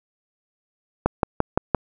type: click train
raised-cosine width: 1 ms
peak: -3 dBFS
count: 5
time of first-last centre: 1.06-1.747 s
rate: 5.82 Hz
effects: none